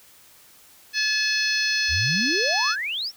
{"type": "harmonic tone", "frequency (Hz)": 860, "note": "A5", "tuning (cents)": -40, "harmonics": [2, 3, 4, 5, 6, 7], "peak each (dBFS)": [-25, -27, -34, -26, -28, -33], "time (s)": [0.93, 2.76], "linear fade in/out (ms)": 50}
{"type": "exponential sweep", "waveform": "sine", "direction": "up", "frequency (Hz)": [67.4, 5760], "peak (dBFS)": -25, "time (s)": [1.88, 3.12], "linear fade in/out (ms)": 50}
{"effects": ["white hiss -52 dBFS RMS until 3.16 s"]}